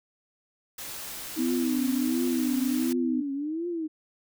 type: noise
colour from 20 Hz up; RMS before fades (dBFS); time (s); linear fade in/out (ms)
white; -38; 0.78-2.93; 5
type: tone with vibrato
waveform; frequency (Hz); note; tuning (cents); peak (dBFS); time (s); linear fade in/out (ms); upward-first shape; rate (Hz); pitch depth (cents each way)
sine; 310; D#4; -6; -28; 1.36-3.88; 20; triangle; 1.4; 230
type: tone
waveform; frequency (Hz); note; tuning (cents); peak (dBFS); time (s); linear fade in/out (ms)
sine; 252.6; B3; +39; -25; 1.38-3.22; 20
effects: none